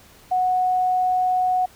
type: tone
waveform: sine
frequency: 736 Hz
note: F#5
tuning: 9 cents flat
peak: -17 dBFS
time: 0.31-1.66 s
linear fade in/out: 10 ms
effects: pink hiss -50 dBFS RMS until 1.75 s